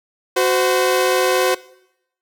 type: tone pair together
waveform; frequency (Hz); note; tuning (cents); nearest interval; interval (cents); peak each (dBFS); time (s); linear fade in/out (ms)
sawtooth; 370 / 514.6; F#4 / C5; 0 / -29; tritone; 571; -13; 0.36-1.55; 10
effects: noise-tail reverb RT60 0.8 s tail -20 dB re dry